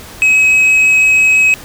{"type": "tone with tanh clipping", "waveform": "sine", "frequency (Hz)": 2551, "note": "D#7", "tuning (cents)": 43, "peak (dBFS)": -7, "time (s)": [0.22, 1.54], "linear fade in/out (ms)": 0, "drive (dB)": 4, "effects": ["pink hiss -33 dBFS RMS until 1.64 s"]}